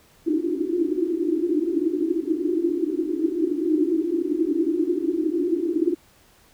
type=band-pass noise; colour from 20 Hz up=pink; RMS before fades=-23 dBFS; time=0.26-5.95 s; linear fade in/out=10 ms; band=300 to 360 Hz; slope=96 dB/octave; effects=pink hiss -56 dBFS RMS until 6.53 s